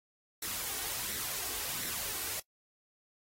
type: noise with flanger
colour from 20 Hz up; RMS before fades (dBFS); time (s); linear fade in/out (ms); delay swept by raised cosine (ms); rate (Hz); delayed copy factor
white; -37; 0.42-2.4; 5; 0.51 to 2.71; 1.4; +0.5
effects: noise-tail reverb RT60 0.1 s tail -23 dB re dry + AAC 48 kbps